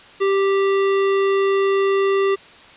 sine tone with hard clipping, 392 Hz, G4, in tune, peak -17 dBFS, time 0.2-2.36 s, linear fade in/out 20 ms, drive 17 dB, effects white hiss -44 dBFS RMS until 2.76 s + resampled to 8000 Hz

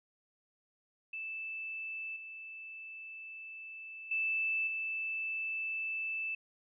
sine tone with level steps, 2637 Hz, E7, in tune, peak -38 / -44 / -30 / -34 dBFS, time 1.13-6.35 s, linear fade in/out 5 ms, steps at 2.16 / 4.11 / 4.67 s, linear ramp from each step 5 ms, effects none

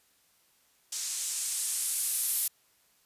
violet noise with low-pass filter sweep, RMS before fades -32 dBFS, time 0.92-2.48 s, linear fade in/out 5 ms, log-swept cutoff 6700 to 12000 Hz, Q 1.6, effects white hiss -67 dBFS RMS until 3.05 s + resampled to 32000 Hz

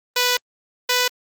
5% pulse tone pair in turn, 493.9 / 496.2 Hz, B4 / B4, 0 / +8 cents, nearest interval unison, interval 8 cents, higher second, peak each -5 dBFS, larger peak neither, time 0.16-0.37 / 0.89-1.08 s, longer first, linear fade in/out 5 ms, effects Opus 24 kbps

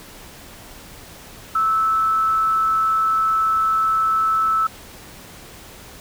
sine tone with amplitude modulation, 1311 Hz, E6, 10 cents flat, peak -14 dBFS, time 1.55-4.67 s, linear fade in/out 5 ms, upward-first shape sine, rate 200 Hz, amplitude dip 30%, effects pink hiss -41 dBFS RMS until 6 s

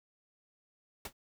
pink noise with exponential decay, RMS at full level -35 dBFS, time 1.05-1.13 s, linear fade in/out 5 ms, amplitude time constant 17 ms, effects none

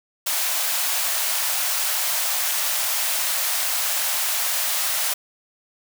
white high-pass noise, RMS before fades -23 dBFS, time 0.26-5.14 s, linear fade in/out 10 ms, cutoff 570 Hz, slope 48 dB/octave, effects none

